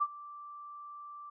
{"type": "tone with ADSR envelope", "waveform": "sine", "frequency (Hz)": 1172, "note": "D6", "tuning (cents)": -4, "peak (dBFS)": -24, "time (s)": [0, 1.3], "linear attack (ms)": 20, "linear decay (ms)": 48, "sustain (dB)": -20, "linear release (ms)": 7, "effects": []}